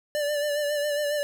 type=tone with vibrato; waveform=square; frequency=587 Hz; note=D5; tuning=1 cent flat; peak=-25 dBFS; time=0.15-1.23 s; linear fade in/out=0 ms; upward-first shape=sine; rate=7.3 Hz; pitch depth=36 cents each way; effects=none